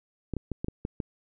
clicks, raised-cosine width 3 ms, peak -18 dBFS, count 7, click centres 0.337 / 0.367 / 0.517 / 0.645 / 0.684 / 0.851 / 1.002 s, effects none

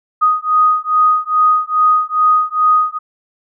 sine beating tone pair, 1244.5 / 1246.9 Hz, D#6 / D#6, 0 / +3 cents, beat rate 2.4 Hz, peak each -13 dBFS, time 0.21-2.99 s, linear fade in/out 20 ms, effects none

